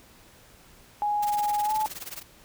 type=tone with pitch glide; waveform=sine; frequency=830.6 to 860.9 Hz; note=G#5 to A5; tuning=0 to -38 cents; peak=-23 dBFS; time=1.02-1.86 s; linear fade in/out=0 ms; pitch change=+62 cents; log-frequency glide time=1.64-1.73 s
type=noise with tremolo; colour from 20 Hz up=white; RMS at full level=-35 dBFS; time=1.22-2.23 s; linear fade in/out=10 ms; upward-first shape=triangle; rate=19 Hz; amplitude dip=100%
effects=pink hiss -54 dBFS RMS until 2.44 s